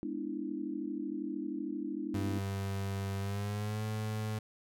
sine chord, E dominant seventh, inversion first, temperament just, 206 / 247.2 / 296.7 / 329.6 Hz, G#3 / B3 / D4 / E4, -14 / +2 / +18 / 0 cents, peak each -43 / -42 / -38 / -40 dBFS, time 0.03-2.39 s, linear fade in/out 0 ms
35% pulse tone with pitch glide, 98 to 108.11 Hz, G2 to A2, 0 to -30 cents, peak -32 dBFS, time 2.14-4.39 s, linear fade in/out 5 ms, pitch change +170 cents, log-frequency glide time 3.19-3.83 s
effects none

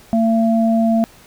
sine tone pair together, 226.1 / 676.8 Hz, A3 / E5, +47 / +45 cents, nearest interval octave + perfect fifth, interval 1898 cents, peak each -13 / -18 dBFS, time 0.13-1.04 s, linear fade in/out 0 ms, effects pink hiss -46 dBFS RMS until 1.26 s

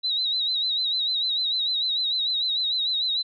sine tone with vibrato, 3899 Hz, B7, 23 cents flat, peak -22 dBFS, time 0.03-3.23 s, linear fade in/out 20 ms, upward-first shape sine, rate 6.7 Hz, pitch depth 79 cents each way, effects none

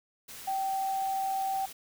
sine tone in noise, 774 Hz, G5, 22 cents flat, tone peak -28 dBFS, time 0.47-1.66 s, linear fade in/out 10 ms, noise white, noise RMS -45 dBFS, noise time 0.28-1.73 s, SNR +14 dB, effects none

